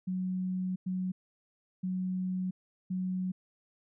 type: tone bursts at uneven times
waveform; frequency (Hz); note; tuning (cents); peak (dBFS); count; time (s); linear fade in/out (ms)
sine; 184.8; F#3; -2; -30; 4; 0.07-0.76 / 0.86-1.12 / 1.83-2.51 / 2.9-3.32; 10
effects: none